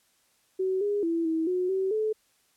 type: tone with pitch steps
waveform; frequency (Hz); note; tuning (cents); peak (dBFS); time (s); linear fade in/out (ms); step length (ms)
sine; 376.8 / 409.8 / 332.9 / 322.6 / 363.9 / 381.6 / 432.8; F#4 / G#4 / E4 / E4 / F#4 / G4 / A4; +32 / -23 / +17 / -37 / -29 / -47 / -29; -24; 0.59-2.13; 10; 220
effects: white hiss -67 dBFS RMS until 2.56 s + low-pass 12000 Hz 12 dB/octave